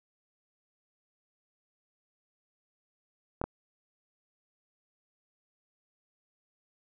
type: clicks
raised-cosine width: 1 ms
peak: -18 dBFS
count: 2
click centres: 3.415 / 3.44 s
effects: none